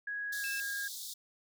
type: tone with pitch glide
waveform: sine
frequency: 1661.2 to 1627 Hz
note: G#6 to G#6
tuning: 0 to -36 cents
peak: -35 dBFS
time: 0.07-0.88 s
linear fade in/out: 5 ms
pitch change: -36 cents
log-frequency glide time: 0.39-0.44 s
type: high-pass noise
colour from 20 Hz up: pink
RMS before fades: -43 dBFS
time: 0.32-1.14 s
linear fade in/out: 10 ms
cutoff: 3500 Hz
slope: 96 dB/octave
type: tone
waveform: 35% pulse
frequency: 2637 Hz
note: E7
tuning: in tune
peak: -38 dBFS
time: 0.44-0.6 s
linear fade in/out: 0 ms
effects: none